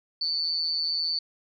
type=tone with amplitude modulation; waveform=sine; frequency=4505 Hz; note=C#8; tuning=27 cents sharp; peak=-21 dBFS; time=0.21-1.19 s; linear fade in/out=5 ms; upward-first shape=sine; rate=162 Hz; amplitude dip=85%; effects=none